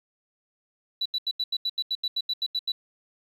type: tone bursts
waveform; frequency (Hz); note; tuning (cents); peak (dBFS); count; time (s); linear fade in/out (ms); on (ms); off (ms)
sine; 3951; B7; 0; -23; 14; 1.01-2.72; 5; 46; 82
effects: tanh soft clip ceiling -20 dBFS + 10-bit